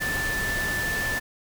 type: tone in noise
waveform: sine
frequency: 1760 Hz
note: A6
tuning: in tune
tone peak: -26 dBFS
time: 0-1.2 s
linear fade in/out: 20 ms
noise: pink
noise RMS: -31 dBFS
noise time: 0-1.2 s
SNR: +2 dB
effects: none